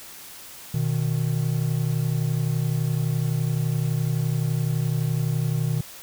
triangle tone pair together, 122.31 / 154.1 Hz, B2 / D#3, -16 / -16 cents, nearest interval major third, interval 400 cents, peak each -22 dBFS, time 0.74-5.81 s, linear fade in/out 5 ms, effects white hiss -42 dBFS RMS until 6.02 s

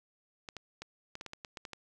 clicks, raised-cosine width 0.2 ms, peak -25 dBFS, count 11, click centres 0.488 / 0.567 / 0.82 / 1.154 / 1.211 / 1.263 / 1.334 / 1.448 / 1.572 / 1.652 / 1.733 s, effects none

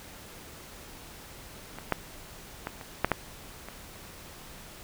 clicks, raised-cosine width 0.5 ms, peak -24 / -9 / -17 / -25 / -7 / -8 / -25 dBFS, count 7, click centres 1.786 / 1.923 / 2.671 / 2.812 / 3.046 / 3.117 / 3.686 s, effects pink hiss -47 dBFS RMS until 4.83 s

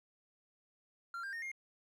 triangle tone with pitch steps, 1379 / 1593.2 / 1840.7 / 2127 Hz, F6 / G6 / A#6 / C7, -22 / +28 / -22 / +28 cents, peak -38 dBFS, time 1.14-1.516 s, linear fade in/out 2 ms, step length 94 ms, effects none

